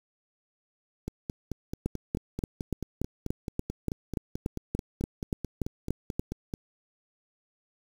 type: two click trains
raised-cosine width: 3 ms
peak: -20 / -15 dBFS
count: 26 / 16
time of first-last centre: 1.08-6.539 / 1.86-6.195 s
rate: 4.58 / 3.46 Hz
effects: 7-bit